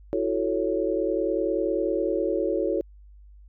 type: chord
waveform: sine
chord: F# minor seventh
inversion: third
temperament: equal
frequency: 329.6 / 370 / 440 / 554.4 Hz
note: E4 / F#4 / A4 / C#5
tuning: 0 / 0 / 0 / 0 cents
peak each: -28 dBFS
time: 0.13-2.81 s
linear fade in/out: 0 ms
effects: added 50 Hz sine -46 dBFS peak until 3.48 s

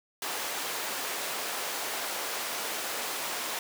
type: high-pass noise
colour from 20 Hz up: pink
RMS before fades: -34 dBFS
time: 0.22-3.59 s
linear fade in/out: 2 ms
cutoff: 530 Hz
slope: 12 dB/octave
effects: none

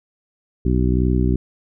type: harmonic tone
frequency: 62.3 Hz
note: B1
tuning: 16 cents sharp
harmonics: 1 / 2 / 3 / 4 / 5 / 6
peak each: -18 / -21 / -23 / -24 / -25 / -26 dBFS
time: 0.65-1.36 s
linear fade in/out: 5 ms
effects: none

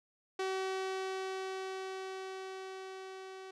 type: tone with level ramp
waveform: sawtooth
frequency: 380 Hz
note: F#4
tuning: 46 cents sharp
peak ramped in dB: -29 to -42 dBFS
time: 0.39-3.51 s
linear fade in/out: 5 ms
effects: low-pass 6000 Hz 12 dB/octave

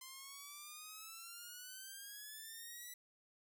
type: exponential sweep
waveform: 5% pulse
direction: up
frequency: 1036 to 1975.5 Hz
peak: -39 dBFS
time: 0.01-2.94 s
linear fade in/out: 5 ms
effects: none

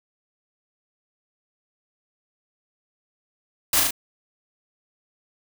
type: noise with echo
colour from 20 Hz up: white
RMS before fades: -20 dBFS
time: 3.73-3.8 s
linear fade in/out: 2 ms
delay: 36 ms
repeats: 3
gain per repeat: -2 dB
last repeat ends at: 3.908 s
effects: none

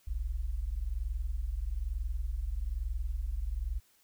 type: tone pair together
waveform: sine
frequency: 40.64 / 61.74 Hz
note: E1 / B1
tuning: -24 / 0 cents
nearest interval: perfect fifth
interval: 724 cents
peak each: -34 / -34 dBFS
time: 0.07-3.8 s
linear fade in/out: 10 ms
effects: white hiss -67 dBFS RMS until 4.03 s

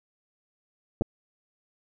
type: clicks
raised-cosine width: 2 ms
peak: -13 dBFS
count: 2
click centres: 1.011 / 1.02 s
effects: none

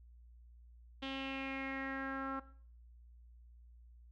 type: tone with low-pass filter sweep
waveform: sawtooth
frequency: 269.3 Hz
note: C#4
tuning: 50 cents flat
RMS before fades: -41 dBFS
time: 1.02-2.4 s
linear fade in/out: 10 ms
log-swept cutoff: 3300 to 1300 Hz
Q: 5
effects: noise-tail reverb RT60 0.5 s tail -17 dB re dry + added 59 Hz sine -56 dBFS peak until 4.11 s

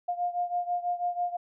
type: beating tone pair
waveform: sine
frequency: 705 / 711.1 Hz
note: F5 / F5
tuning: +16 / +31 cents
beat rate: 6.1 Hz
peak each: -29 / -32 dBFS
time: 0.08-1.37 s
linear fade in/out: 10 ms
effects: none

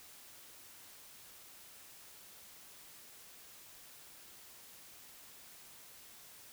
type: silence
effects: white hiss -56 dBFS RMS until 6.52 s

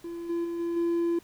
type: tone with level steps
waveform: triangle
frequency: 340 Hz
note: F4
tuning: 46 cents flat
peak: -32 / -24 / -28 / -25 / -21 dBFS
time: 0.04-1.19 s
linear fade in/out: 5 ms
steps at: 0.29 / 0.44 / 0.59 / 0.76 s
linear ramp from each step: 10 ms
effects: tanh soft clip ceiling -17 dBFS + pink hiss -57 dBFS RMS until 1.23 s

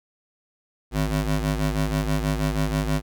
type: ring-modulated tone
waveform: 25% pulse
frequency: 103.83 Hz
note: G#2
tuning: in tune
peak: -15 dBFS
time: 0.91-3.02 s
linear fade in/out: 50 ms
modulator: 48.8 Hz
effects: none

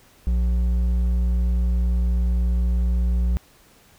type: tone with hard clipping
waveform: triangle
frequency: 59.9 Hz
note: A#1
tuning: 48 cents sharp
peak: -19 dBFS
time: 0.27-3.37 s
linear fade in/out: 0 ms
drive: 9 dB
effects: pink hiss -54 dBFS RMS until 3.98 s

